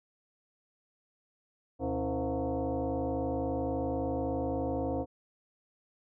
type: tone with frequency modulation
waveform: sine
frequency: 124.9 Hz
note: B2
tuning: 20 cents sharp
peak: -29 dBFS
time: 1.79-5.06 s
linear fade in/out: 50 ms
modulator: 198 Hz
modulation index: 3
effects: none